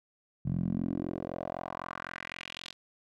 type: tone with band-pass filter sweep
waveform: 10% pulse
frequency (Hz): 43.91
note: F1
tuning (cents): +10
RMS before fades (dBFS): -36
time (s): 0.45-2.73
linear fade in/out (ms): 10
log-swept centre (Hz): 140 to 4000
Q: 2.6
effects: none